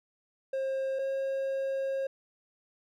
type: tone pair in turn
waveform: triangle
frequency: 534 / 539.6 Hz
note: C5 / C#5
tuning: +35 / -47 cents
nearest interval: unison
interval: 18 cents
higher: second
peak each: -27 dBFS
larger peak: neither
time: 0.53-0.99 / 0.99-2.07 s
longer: second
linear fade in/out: 5 ms
effects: none